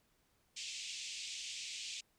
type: band-pass noise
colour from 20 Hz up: pink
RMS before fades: -45 dBFS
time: 0.56-2.01 s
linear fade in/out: 10 ms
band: 2400 to 7800 Hz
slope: 48 dB/octave
effects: pink hiss -75 dBFS RMS until 2.18 s